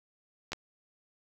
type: clicks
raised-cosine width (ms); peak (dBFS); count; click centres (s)
0.2; -18; 2; 0.52 / 0.532
effects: 8-bit